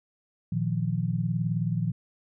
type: chord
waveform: sine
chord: Bb suspended fourth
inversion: none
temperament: equal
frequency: 116.54 / 155.56 / 174.61 Hz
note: Bb2 / Eb3 / F3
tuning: 0 / 0 / 0 cents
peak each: -29 dBFS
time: 0.52-1.92 s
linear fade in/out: 5 ms
effects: none